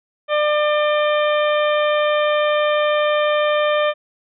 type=harmonic tone with a mistuned harmonic; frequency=598 Hz; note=D5; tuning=31 cents sharp; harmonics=1 / 2 / 3 / 4 / 5 / 6; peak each=-16 / -22 / -26 / -28 / -30 / -32 dBFS; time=0.28-3.94 s; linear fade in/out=50 ms; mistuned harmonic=5; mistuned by=+66 cents; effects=none